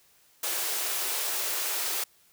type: high-pass noise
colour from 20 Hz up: white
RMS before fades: -30 dBFS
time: 0.43-2.04 s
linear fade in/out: 5 ms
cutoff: 330 Hz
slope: 96 dB/octave
effects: white hiss -62 dBFS RMS until 2.32 s